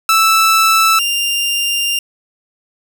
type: tone pair in turn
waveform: sawtooth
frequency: 1318.5 / 2794 Hz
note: E6 / F7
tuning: 0 / 0 cents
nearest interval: octave + minor second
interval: 1300 cents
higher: second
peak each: -5 / -11 dBFS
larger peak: first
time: 0.09-0.99 / 0.99-1.99 s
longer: second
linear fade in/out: 2 ms
effects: none